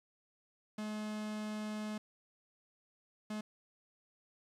45% pulse tone bursts at uneven times, 213 Hz, G#3, 44 cents sharp, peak -38 dBFS, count 2, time 0.78-1.98 / 3.3-3.41 s, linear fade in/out 5 ms, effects low-pass 9000 Hz 12 dB/octave + 11-bit

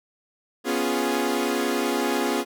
sawtooth chord, C# dominant seventh, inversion third, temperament equal, 246.9 / 277.2 / 349.2 / 415.3 Hz, B3 / C#4 / E#4 / G#4, 0 / 0 / 0 / 0 cents, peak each -24 dBFS, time 0.64-2.45 s, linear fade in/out 50 ms, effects none

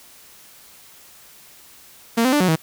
sawtooth tone with pitch steps, 230.4 / 257.5 / 294.2 / 184 / 160.2 Hz, A#3 / C4 / D4 / F#3 / E3, -20 / -28 / +3 / -9 / -49 cents, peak -11 dBFS, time 2.17-2.56 s, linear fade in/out 10 ms, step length 78 ms, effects white hiss -47 dBFS RMS until 2.62 s

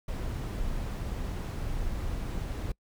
brown noise, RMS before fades -33 dBFS, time 0.08-2.72 s, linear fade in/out 5 ms, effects noise-tail reverb RT60 0.1 s tail -25 dB re dry

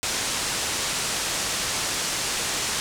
white low-pass noise, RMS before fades -27 dBFS, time 0.03-2.8 s, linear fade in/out 0 ms, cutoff 8600 Hz, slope 24 dB/octave, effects none

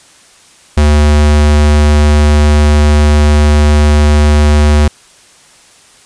square tone, 74.4 Hz, D2, 23 cents sharp, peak -5 dBFS, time 0.77-4.88 s, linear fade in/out 5 ms, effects white hiss -42 dBFS RMS until 6.05 s + resampled to 22050 Hz

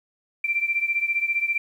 sine beating tone pair, 2349 / 2364 Hz, D7 / D7, 0 / +11 cents, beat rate 15 Hz, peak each -23 / -26 dBFS, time 0.44-1.58 s, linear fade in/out 5 ms, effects 9-bit

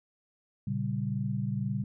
sine chord, G diminished, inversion first, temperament equal, 116.54 / 138.59 / 196 Hz, Bb2 / Db3 / G3, 0 / 0 / 0 cents, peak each -33 dBFS, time 0.67-1.84 s, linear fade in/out 5 ms, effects none

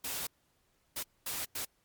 white noise bursts at uneven times, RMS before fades -37 dBFS, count 4, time 0.04-0.27 / 0.96-1.03 / 1.26-1.45 / 1.55-1.65 s, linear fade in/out 5 ms, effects pink hiss -73 dBFS RMS until 1.84 s + MP3 96 kbps

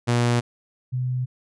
sawtooth / sine tone pair in turn, 120 / 126.57 Hz, B2 / B2, -49 / +43 cents, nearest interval minor second, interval 92 cents, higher second, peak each -14 / -22 dBFS, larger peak first, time 0.07-0.41 / 0.92-1.26 s, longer neither, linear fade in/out 20 ms, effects resampled to 22050 Hz

